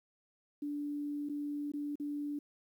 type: tone with dropouts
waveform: sine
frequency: 291.3 Hz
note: D4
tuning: 14 cents flat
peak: -35 dBFS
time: 0.62-2.39 s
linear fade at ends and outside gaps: 5 ms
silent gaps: 1.289-1.295 / 1.719-1.736 / 1.956-1.998 s
effects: 11-bit